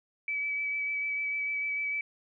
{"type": "tone with vibrato", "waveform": "sine", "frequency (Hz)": 2294, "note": "D7", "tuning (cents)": -41, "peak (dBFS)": -29, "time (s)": [0.28, 2.01], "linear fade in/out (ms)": 2, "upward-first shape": "sine", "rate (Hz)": 6.7, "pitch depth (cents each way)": 14, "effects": []}